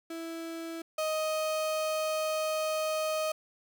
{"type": "tone pair in turn", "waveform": "35% pulse", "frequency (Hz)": [329.6, 625.1], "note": ["E4", "D#5"], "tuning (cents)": [0, 8], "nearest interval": "major seventh", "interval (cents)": 1108, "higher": "second", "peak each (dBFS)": [-35, -27], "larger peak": "second", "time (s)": [[0.1, 0.82], [0.98, 3.32]], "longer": "second", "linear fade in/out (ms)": 5, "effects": []}